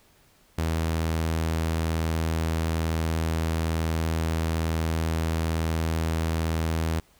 sawtooth tone, 81.1 Hz, E2, 28 cents flat, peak -20 dBFS, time 0.58-7 s, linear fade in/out 5 ms, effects pink hiss -60 dBFS RMS until 7.19 s

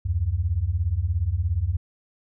sine beating tone pair, 75 / 92 Hz, D2 / F#2, +37 / -9 cents, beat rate 17 Hz, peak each -25 / -23 dBFS, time 0.05-1.77 s, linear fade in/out 10 ms, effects none

